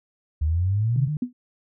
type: exponential sweep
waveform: sine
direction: up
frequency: 73.42 to 137.1 Hz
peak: -19 dBFS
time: 0.41-1.08 s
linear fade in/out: 10 ms
type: tone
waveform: sine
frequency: 150.8 Hz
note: D3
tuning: 46 cents sharp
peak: -23 dBFS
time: 0.96-1.17 s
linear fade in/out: 2 ms
type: tone with exponential decay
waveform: sine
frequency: 246.9 Hz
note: B3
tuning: in tune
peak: -18 dBFS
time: 1.22-1.33 s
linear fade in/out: 5 ms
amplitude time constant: 23 ms
effects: none